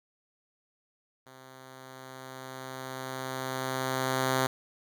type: tone with level ramp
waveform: 5% pulse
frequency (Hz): 130.9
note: C3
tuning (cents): +1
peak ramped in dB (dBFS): -39 to -13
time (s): 1.26-4.47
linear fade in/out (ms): 5
effects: none